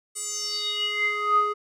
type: tone with band-pass filter sweep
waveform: square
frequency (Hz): 416.9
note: G#4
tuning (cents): +7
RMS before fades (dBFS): -26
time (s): 0.15-1.54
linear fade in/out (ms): 20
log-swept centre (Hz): 8800 to 940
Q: 7.2
effects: none